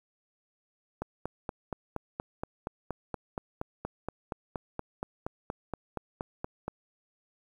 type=click train; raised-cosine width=1 ms; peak=-19 dBFS; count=25; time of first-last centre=1.02-6.68 s; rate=4.24 Hz; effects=9-bit